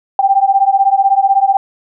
sine beating tone pair, 777 / 793 Hz, G5 / G5, -16 / +20 cents, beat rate 16 Hz, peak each -11 dBFS, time 0.19-1.57 s, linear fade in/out 2 ms, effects none

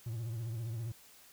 triangle tone with vibrato, 114.5 Hz, A#2, 31 cents flat, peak -34 dBFS, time 0.06-0.92 s, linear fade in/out 5 ms, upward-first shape triangle, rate 15 Hz, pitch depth 110 cents each way, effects white hiss -59 dBFS RMS until 1.32 s

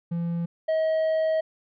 triangle tone pair in turn, 170 / 636.3 Hz, F3 / D#5, -46 / +39 cents, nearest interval octave + major seventh, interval 2285 cents, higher second, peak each -23 / -19 dBFS, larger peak second, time 0.11-0.46 / 0.68-1.41 s, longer second, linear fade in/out 10 ms, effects resampled to 11025 Hz

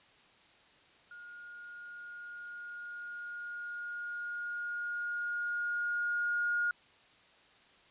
sine tone with level ramp, 1429 Hz, F6, 39 cents sharp, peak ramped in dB -47 to -28 dBFS, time 1.11-6.71 s, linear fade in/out 2 ms, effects white hiss -62 dBFS RMS until 7.9 s + resampled to 8000 Hz

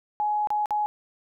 sine tone with dropouts, 840 Hz, G#5, 19 cents sharp, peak -22 dBFS, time 0.2-0.86 s, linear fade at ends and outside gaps 0 ms, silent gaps 0.472-0.504 / 0.658-0.707 s, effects none

